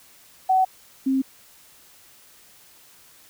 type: tone pair in turn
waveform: sine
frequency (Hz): 753 / 266.2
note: F#5 / C4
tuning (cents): +30 / +30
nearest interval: octave + tritone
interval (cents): 1800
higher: first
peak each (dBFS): -15 / -18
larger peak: first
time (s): 0.49-0.65 / 1.06-1.22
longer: neither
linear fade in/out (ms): 10
effects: white hiss -52 dBFS RMS until 3.29 s